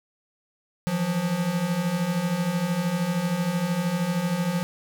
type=beating tone pair; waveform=square; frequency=164.81 / 177.81 Hz; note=E3 / F3; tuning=0 / +31 cents; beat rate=13 Hz; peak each=-30 / -25 dBFS; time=0.87-4.63 s; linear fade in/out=0 ms; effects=none